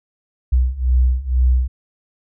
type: beating tone pair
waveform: sine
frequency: 61.74 / 63.84 Hz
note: B1 / C2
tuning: 0 / -42 cents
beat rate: 2.1 Hz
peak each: -17 / -15 dBFS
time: 0.52-1.68 s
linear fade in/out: 10 ms
effects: none